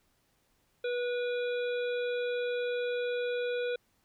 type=harmonic tone; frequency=487.9 Hz; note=B4; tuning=21 cents flat; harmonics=1 / 3 / 5 / 7 / 8; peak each=-30 / -40 / -44 / -47 / -48 dBFS; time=0.84-3.76 s; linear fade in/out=5 ms; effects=pink hiss -72 dBFS RMS until 4.04 s